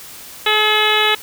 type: harmonic tone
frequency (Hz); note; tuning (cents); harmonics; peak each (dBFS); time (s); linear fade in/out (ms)
427.1; G#4; +48; 1 / 2 / 3 / 4 / 5 / 6 / 7 / 8 / 9; -21 / -21 / -21 / -21 / -21 / -21 / -21 / -21 / -21; 0.46-1.15; 5
effects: white hiss -36 dBFS RMS until 1.22 s